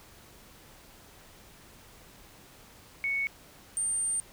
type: tone pair in turn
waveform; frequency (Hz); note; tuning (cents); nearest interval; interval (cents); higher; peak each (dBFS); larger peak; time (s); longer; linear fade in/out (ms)
sine; 2217 / 8799; C#7 / C#9; 0 / -14; 2 octaves; 2386; second; -27; neither; 3.04-3.27 / 3.77-4.2; second; 0
effects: pink hiss -54 dBFS RMS until 4.32 s